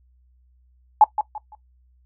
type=tone with echo; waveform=sine; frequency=850 Hz; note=G#5; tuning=40 cents sharp; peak=-7 dBFS; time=1.01-1.04 s; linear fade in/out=2 ms; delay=170 ms; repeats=3; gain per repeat=-11 dB; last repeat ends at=1.55 s; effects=noise-tail reverb RT60 0.1 s tail -17 dB re dry + added 62 Hz sine -55 dBFS peak until 2.05 s